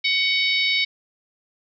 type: harmonic tone with a mistuned harmonic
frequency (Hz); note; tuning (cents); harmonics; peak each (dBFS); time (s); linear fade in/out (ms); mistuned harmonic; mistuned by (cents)
756; F#5; +37; 3 / 4 / 5 / 6 / 7; -21 / -28 / -23 / -28 / -30; 0.04-0.85; 10; 3; -25
effects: none